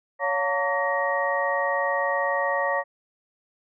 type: tone cluster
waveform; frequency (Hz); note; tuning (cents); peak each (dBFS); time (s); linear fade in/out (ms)
sine; 561 / 709 / 908 / 1138 / 1881; C#5 / F5 / A#5 / C#6 / A#6; +21 / +26 / -46 / +45 / +15; -26 / -31 / -29 / -30 / -27; 0.19-2.84; 50
effects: none